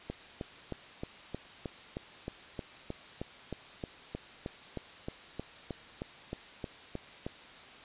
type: click train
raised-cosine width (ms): 2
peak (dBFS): -23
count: 24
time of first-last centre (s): 0.1-7.265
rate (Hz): 3.21
effects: white hiss -51 dBFS RMS until 7.84 s + resampled to 8000 Hz